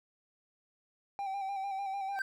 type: tone with vibrato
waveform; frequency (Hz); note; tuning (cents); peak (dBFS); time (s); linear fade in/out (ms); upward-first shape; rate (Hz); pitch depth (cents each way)
triangle; 784; G5; 0; -32; 1.19-2.19; 0; square; 6.7; 32
type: tone with exponential growth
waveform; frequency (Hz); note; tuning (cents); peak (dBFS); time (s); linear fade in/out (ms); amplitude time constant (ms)
triangle; 1560; G6; -9; -25; 2.11-2.22; 5; 22
effects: none